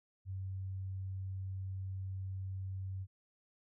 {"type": "tone", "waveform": "sine", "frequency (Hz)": 95.2, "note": "F#2", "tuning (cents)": 50, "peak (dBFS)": -38, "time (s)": [0.25, 3.07], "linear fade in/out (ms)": 50, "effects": []}